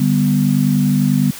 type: chord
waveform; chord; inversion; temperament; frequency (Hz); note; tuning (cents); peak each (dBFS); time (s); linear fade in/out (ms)
sine; G major; second; equal; 146.83 / 196 / 246.9; D3 / G3 / B3; 0 / 0 / 0; -16; 0-1.31; 5
effects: white hiss -33 dBFS RMS until 1.39 s